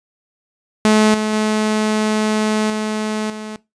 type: tone with level steps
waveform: sawtooth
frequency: 215.1 Hz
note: A3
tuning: 39 cents flat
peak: -6 / -13 / -11 / -15 / -23 dBFS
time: 0.85-3.56 s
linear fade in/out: 0 ms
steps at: 1.14 / 1.33 / 2.7 / 3.3 s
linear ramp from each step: 2 ms
effects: noise-tail reverb RT60 0.2 s tail -19 dB re dry + resampled to 22050 Hz